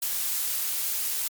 blue noise, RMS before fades -28 dBFS, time 0.02-1.28 s, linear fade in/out 5 ms, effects MP3 96 kbps

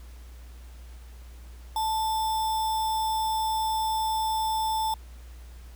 sine tone with sample-and-hold, 880 Hz, A5, in tune, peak -24 dBFS, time 1.76-4.94 s, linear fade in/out 2 ms, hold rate 4410 Hz, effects added 60 Hz sine -42 dBFS peak until 5.75 s + pink hiss -56 dBFS RMS until 5.75 s

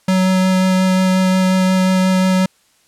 square tone with vibrato, 186.7 Hz, F#3, 16 cents sharp, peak -12 dBFS, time 0.08-2.46 s, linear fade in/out 5 ms, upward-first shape sine, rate 5.6 Hz, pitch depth 9 cents each way, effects white hiss -56 dBFS RMS until 2.87 s + low-pass 10000 Hz 12 dB/octave

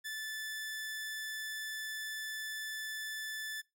sawtooth tone, 1749 Hz, A6, 11 cents flat, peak -35 dBFS, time 0.04-3.62 s, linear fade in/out 20 ms, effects noise-tail reverb RT60 0.2 s tail -20 dB re dry

